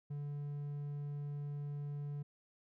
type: tone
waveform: triangle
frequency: 144.8 Hz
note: D3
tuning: 24 cents flat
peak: -37 dBFS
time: 0.1-2.23 s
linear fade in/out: 10 ms
effects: none